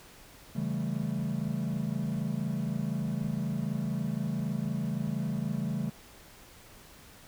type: chord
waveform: triangle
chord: A dominant seventh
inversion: first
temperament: equal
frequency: 138.59 / 164.81 / 196 / 220 Hz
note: C#3 / E3 / G3 / A3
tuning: 0 / 0 / 0 / 0 cents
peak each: -33 dBFS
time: 0.55-5.9 s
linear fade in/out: 10 ms
effects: pink hiss -53 dBFS RMS until 7.27 s